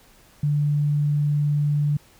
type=tone; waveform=sine; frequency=146.83 Hz; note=D3; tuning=in tune; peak=-18 dBFS; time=0.43-1.97 s; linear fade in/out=5 ms; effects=pink hiss -54 dBFS RMS until 2.19 s